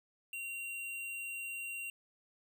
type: tone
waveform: square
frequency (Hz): 2757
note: F7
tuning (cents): -23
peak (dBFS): -40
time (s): 0.33-1.9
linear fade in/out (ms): 2
effects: 11-bit